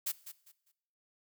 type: noise with echo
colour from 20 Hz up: blue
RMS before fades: -34 dBFS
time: 0.06-0.12 s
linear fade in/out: 10 ms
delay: 200 ms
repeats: 3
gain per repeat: -12 dB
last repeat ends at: 0.72 s
effects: noise-tail reverb RT60 0.8 s tail -19 dB re dry